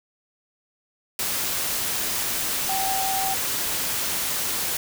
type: tone in noise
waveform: sine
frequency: 771 Hz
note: G5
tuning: 29 cents flat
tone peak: -25 dBFS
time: 2.69-3.34 s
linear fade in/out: 2 ms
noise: white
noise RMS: -26 dBFS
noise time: 1.19-4.77 s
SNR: -2 dB
effects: none